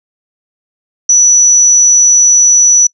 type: tone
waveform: sine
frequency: 5920 Hz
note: F#8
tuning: in tune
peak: -3 dBFS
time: 1.09-2.87 s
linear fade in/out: 5 ms
effects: noise-tail reverb RT60 0.1 s tail -26 dB re dry